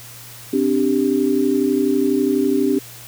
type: chord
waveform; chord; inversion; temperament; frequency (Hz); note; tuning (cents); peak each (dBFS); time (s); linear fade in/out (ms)
sine; C suspended second; none; equal; 261.6 / 293.7 / 392; C4 / D4 / G4; 0 / 0 / 0; -19; 0.53-2.79; 5
effects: added 119 Hz sine -43 dBFS peak until 3.07 s + white hiss -39 dBFS RMS until 3.07 s